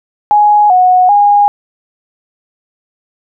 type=tone with pitch steps; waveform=sine; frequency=834 / 733 / 819 Hz; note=G#5 / F#5 / G#5; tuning=+7 / -16 / -24 cents; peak=-4 dBFS; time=0.31-1.48 s; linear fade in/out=0 ms; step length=390 ms; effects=none